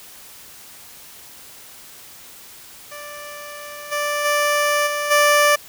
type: tone with level steps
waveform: 15% pulse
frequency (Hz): 587.3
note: D5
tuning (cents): 0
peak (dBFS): -27 / -14 / -10 / -15 / -6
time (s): 2.91-5.56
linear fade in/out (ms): 10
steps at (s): 3.91 / 4.24 / 4.86 / 5.1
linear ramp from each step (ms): 20
effects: white hiss -42 dBFS RMS until 5.68 s